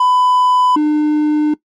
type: tone pair in turn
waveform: triangle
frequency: 1000 / 301.6 Hz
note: B5 / D4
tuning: +21 / +46 cents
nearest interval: octave + major sixth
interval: 2075 cents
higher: first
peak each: -8 dBFS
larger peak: neither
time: 0-0.76 / 0.76-1.54 s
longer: second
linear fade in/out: 5 ms
effects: noise-tail reverb RT60 0.1 s tail -19 dB re dry + MP3 48 kbps